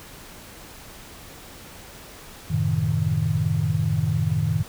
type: chord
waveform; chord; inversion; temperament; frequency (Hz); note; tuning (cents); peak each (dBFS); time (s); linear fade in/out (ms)
sine; F# diminished seventh; none; equal; 92.5 / 110 / 130.81 / 155.56; F#2 / A2 / C3 / Eb3; 0 / 0 / 0 / 0; -27 / -25 / -28 / -23; 2.5-4.63; 10
effects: pink hiss -43 dBFS RMS until 4.68 s

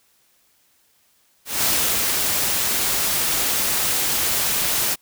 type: noise with ADSR envelope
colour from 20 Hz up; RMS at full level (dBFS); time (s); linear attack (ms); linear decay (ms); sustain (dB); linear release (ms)
white; -19; 1.45-4.96; 190; 380; -2; 30
effects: white hiss -61 dBFS RMS until 5.01 s

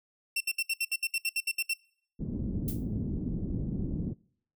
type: tone bursts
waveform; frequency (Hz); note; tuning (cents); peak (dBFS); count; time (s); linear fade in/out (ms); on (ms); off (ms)
sawtooth; 2706; E7; +45; -24; 13; 0.36-1.737; 5; 45; 66
type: low-pass noise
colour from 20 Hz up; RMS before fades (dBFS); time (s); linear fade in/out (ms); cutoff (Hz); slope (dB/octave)
white; -33; 2.19-4.14; 20; 260; 24
type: noise with exponential decay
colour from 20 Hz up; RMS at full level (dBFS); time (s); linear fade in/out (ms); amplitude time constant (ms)
violet; -35; 2.68-2.86; 2; 39
effects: noise-tail reverb RT60 0.6 s tail -24 dB re dry

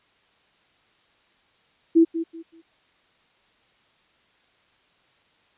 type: tone with echo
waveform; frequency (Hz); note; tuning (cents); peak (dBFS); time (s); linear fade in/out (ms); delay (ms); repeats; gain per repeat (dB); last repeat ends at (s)
sine; 329.6; E4; 0; -11; 1.95-2.05; 20; 190; 3; -12; 2.62
effects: white hiss -62 dBFS RMS until 5.57 s + resampled to 8000 Hz

